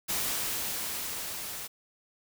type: noise with level ramp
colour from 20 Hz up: white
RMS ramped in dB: -30 to -39 dBFS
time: 0.08-1.68 s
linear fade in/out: 20 ms
effects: none